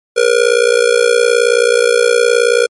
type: tone with amplitude modulation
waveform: square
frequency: 477.6 Hz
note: A#4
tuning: 42 cents sharp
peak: -5 dBFS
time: 0.16-2.67 s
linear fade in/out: 20 ms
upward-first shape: sine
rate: 59 Hz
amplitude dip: 90%
effects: MP3 48 kbps